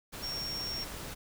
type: tone in noise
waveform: sine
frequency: 5530 Hz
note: F8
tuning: 18 cents flat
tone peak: -35 dBFS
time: 0.22-0.85 s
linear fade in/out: 20 ms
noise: pink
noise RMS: -42 dBFS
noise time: 0.12-1.15 s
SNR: +4 dB
effects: none